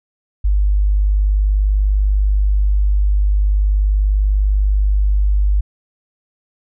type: tone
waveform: sine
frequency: 50.2 Hz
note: G1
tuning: 42 cents sharp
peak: -11 dBFS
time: 0.44-5.61 s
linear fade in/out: 10 ms
effects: none